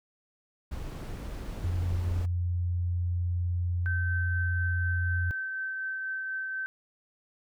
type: noise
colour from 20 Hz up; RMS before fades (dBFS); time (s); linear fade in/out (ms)
brown; -37; 0.71-2.26; 10
type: tone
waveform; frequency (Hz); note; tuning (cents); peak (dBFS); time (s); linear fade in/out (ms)
sine; 87.9; F2; +12; -26; 1.64-5.31; 0
type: tone with tremolo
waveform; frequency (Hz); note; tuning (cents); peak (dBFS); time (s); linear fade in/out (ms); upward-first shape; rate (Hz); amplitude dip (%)
sine; 1544; G6; -27; -30; 3.86-6.66; 0; triangle; 4.1; 25
effects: none